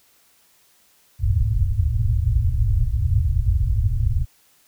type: low-pass noise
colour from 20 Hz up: white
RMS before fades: -19 dBFS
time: 1.19-4.26 s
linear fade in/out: 50 ms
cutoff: 120 Hz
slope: 96 dB/octave
effects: white hiss -58 dBFS RMS until 4.67 s